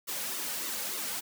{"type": "noise with flanger", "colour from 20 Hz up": "white", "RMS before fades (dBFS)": -35, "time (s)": [0.07, 1.21], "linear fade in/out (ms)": 20, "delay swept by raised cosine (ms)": [1.2, 3], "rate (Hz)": 3.4, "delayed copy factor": -0.7, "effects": ["high-pass 200 Hz 12 dB/octave"]}